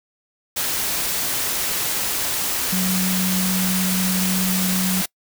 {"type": "tone in noise", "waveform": "sine", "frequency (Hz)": 185.8, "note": "F#3", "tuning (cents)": 7, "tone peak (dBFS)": -20, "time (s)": [2.72, 5.02], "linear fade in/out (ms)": 10, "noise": "white", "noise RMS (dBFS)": -23, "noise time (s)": [0.56, 5.06], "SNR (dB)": 0, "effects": ["noise-tail reverb RT60 0.1 s tail -25 dB re dry"]}